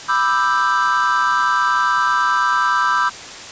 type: chord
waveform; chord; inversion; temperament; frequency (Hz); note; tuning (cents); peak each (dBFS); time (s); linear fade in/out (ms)
triangle; E minor seventh; second; equal with one note detuned; 987.8 / 1189 / 1318.5 / 1568; B5 / D6 / E6 / G6; 0 / +21 / 0 / 0; -18; 0.08-3.1; 20
effects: white hiss -33 dBFS RMS until 3.51 s + resampled to 16000 Hz